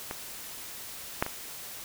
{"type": "clicks", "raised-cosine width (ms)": 0.5, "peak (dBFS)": [-19, -9, -19], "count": 3, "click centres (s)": [0.111, 1.225, 1.264], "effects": ["white hiss -42 dBFS RMS until 1.84 s"]}